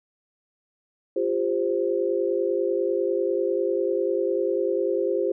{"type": "chord", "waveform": "sine", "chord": "F suspended second", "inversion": "none", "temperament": "equal with one note detuned", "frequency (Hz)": [349.2, 399.3, 523.3], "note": ["F4", "G4", "C5"], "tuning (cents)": [0, 32, 0], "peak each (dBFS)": [-26, -25, -26], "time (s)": [1.16, 5.32], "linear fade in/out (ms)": 5, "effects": []}